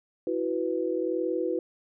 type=chord; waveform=sine; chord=E suspended second; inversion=none; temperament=just; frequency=329.6 / 370.8 / 494.4 Hz; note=E4 / F#4 / B4; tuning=0 / +4 / +2 cents; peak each=-30 dBFS; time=0.27-1.59 s; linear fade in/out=2 ms; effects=none